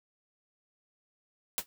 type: noise with exponential decay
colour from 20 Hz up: white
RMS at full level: -27 dBFS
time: 1.58-1.66 s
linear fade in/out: 0 ms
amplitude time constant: 16 ms
effects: none